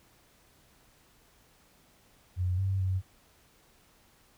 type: tone with pitch steps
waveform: sine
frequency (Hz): 90.6 / 96.2 / 93.7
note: F#2 / G2 / F#2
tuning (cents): -36 / -32 / +22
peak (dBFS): -26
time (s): 2.36-3.02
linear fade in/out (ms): 50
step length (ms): 220
effects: pink hiss -63 dBFS RMS until 4.37 s